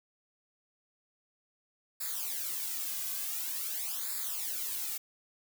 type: noise with flanger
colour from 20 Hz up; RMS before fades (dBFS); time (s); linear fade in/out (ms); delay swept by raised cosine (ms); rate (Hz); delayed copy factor
blue; -36; 2-4.98; 10; 0.33 to 2.23; 0.47; -1
effects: none